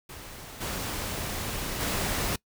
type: noise with level steps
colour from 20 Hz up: pink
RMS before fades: -43 / -33 / -29 dBFS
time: 0.09-2.36 s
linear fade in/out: 5 ms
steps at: 0.6 / 1.79 s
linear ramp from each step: 20 ms
effects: noise-tail reverb RT60 0.1 s tail -23 dB re dry

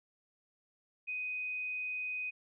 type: tone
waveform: sine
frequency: 2500 Hz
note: D#7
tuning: 8 cents sharp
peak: -35 dBFS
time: 1.07-2.31 s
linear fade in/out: 20 ms
effects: none

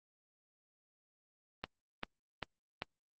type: click train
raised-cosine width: 0.3 ms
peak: -20 dBFS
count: 4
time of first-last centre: 1.64-2.821 s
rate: 2.54 Hz
effects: Opus 24 kbps

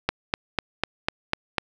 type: click train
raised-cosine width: 0.3 ms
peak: -5 dBFS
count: 7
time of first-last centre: 0.09-1.583 s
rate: 4.02 Hz
effects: none

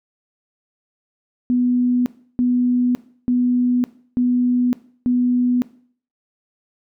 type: tone bursts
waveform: sine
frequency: 246.9 Hz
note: B3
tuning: in tune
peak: -14 dBFS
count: 5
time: 1.5-5.62 s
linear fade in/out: 0 ms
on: 560 ms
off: 330 ms
effects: noise-tail reverb RT60 0.5 s tail -18 dB re dry

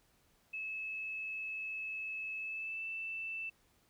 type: tone with pitch glide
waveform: sine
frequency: 2597 to 2655 Hz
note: E7 to E7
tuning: -26 to +12 cents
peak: -38 dBFS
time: 0.53-3.5 s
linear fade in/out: 10 ms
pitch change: +38 cents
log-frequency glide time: 2.39-2.86 s
effects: pink hiss -71 dBFS RMS until 3.89 s

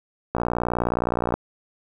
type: click train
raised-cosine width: 1 ms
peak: -8 dBFS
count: 60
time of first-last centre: 0.35-1.34 s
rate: 59.6 Hz
effects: 8-bit

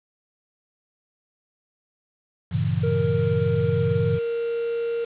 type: chord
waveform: sine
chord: G diminished seventh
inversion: none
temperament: equal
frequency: 98 / 116.54 / 138.59 / 164.81 Hz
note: G2 / Bb2 / Db3 / Fb3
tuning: 0 / 0 / 0 / 0 cents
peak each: -26 dBFS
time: 2.51-4.19 s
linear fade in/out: 20 ms
type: tone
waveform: triangle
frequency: 466.2 Hz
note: A#4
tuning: in tune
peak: -21 dBFS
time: 2.83-5.05 s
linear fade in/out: 10 ms
effects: resampled to 8000 Hz + 7-bit

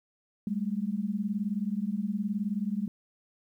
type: beating tone pair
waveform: sine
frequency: 196 / 215 Hz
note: G3 / A3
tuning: 0 / -40 cents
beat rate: 19 Hz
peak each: -31 dBFS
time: 0.47-2.88 s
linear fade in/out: 2 ms
effects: 11-bit

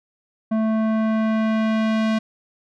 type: tone with low-pass filter sweep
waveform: square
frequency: 220 Hz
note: A3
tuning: in tune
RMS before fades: -20 dBFS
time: 0.51-2.19 s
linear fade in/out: 10 ms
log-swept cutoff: 940 to 4200 Hz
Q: 0.76
effects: none

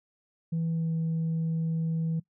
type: tone with pitch glide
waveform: sine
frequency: 164.5 to 162.7 Hz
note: E3 to E3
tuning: -3 to -22 cents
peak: -24 dBFS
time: 0.52-2.2 s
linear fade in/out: 10 ms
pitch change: -19 cents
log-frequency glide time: 0.7-0.93 s
effects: noise-tail reverb RT60 0.1 s tail -21 dB re dry + tanh soft clip ceiling -24 dBFS

